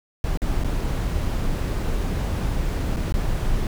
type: noise with dropouts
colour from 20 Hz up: brown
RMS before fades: -23 dBFS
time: 0.24-3.67 s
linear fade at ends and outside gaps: 1 ms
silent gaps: 0.374-0.418 / 0.638-0.645 / 2.963-2.968 / 3.124-3.14 s
effects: none